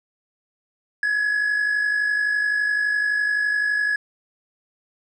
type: tone with amplitude modulation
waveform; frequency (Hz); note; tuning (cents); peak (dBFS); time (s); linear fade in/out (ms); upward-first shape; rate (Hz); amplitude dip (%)
triangle; 1686; G#6; +26; -14; 1.03-3.96; 2; sine; 51.8; 55
effects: tanh soft clip ceiling -12 dBFS + resampled to 22050 Hz